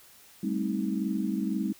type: chord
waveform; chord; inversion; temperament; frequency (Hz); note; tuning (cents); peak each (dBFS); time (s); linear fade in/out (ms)
sine; A half-diminished seventh; third; just; 198 / 220 / 264 / 316.8; G3 / A3 / C4 / Eb4; +18 / 0 / +16 / +31; -30 / -33 / -34 / -33; 0.43-1.73; 5
effects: white hiss -55 dBFS RMS until 1.79 s